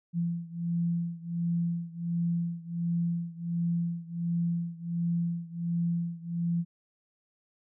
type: beating tone pair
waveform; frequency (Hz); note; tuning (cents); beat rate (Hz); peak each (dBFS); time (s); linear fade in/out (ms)
sine; 169.8 / 171.2; F3 / F3; -48 / -34; 1.4; -30 / -32; 0.13-6.65; 50
effects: none